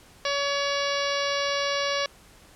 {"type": "harmonic tone", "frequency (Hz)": 565, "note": "C#5", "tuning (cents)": 33, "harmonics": [1, 2, 3, 4, 5, 6, 7, 8, 9, 10], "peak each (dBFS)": [-28, -31, -33, -34, -35, -36, -36, -37, -38, -38], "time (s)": [0.25, 2.06], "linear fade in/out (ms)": 2, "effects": ["pink hiss -53 dBFS RMS until 2.55 s", "low-pass 12000 Hz 12 dB/octave"]}